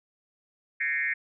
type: tone with frequency modulation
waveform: sine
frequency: 1975.5 Hz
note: B6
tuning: in tune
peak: -25 dBFS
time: 0.8-1.14 s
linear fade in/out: 10 ms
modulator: 144 Hz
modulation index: 2
effects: none